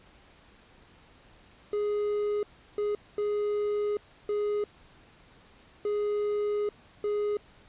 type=tone bursts at uneven times; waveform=triangle; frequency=415.3 Hz; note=G#4; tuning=in tune; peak=-24 dBFS; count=6; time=1.73-2.43 / 2.78-2.95 / 3.18-3.97 / 4.29-4.64 / 5.85-6.69 / 7.04-7.37 s; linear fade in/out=2 ms; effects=pink hiss -57 dBFS RMS until 7.68 s + resampled to 8000 Hz